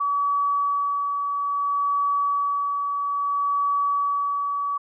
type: tone with tremolo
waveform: sine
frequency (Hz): 1140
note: C#6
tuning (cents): +48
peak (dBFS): -19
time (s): 0-4.78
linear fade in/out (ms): 10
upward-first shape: sine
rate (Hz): 0.6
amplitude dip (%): 35
effects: none